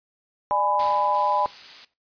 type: chord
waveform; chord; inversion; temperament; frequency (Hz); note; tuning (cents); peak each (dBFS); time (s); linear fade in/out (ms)
sine; G# diminished; second; just; 598 / 830.6 / 996.7; D5 / G#5 / B5; +31 / 0 / +16; -27 / -23 / -23; 0.51-1.46; 0
type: noise with exponential decay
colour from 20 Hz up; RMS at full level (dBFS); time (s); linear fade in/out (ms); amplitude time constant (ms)
white; -33; 0.79-1.94; 5; 250
type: noise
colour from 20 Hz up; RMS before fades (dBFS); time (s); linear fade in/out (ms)
blue; -36; 1.14-1.85; 5
effects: noise-tail reverb RT60 0.2 s tail -17 dB re dry + resampled to 11025 Hz